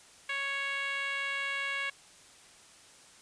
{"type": "tone with band-pass filter", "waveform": "10% pulse", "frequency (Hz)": 554.4, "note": "C#5", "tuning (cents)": 0, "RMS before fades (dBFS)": -34, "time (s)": [0.29, 1.9], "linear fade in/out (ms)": 5, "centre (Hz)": 2100, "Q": 1.7, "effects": ["white hiss -56 dBFS RMS until 3.21 s", "resampled to 22050 Hz"]}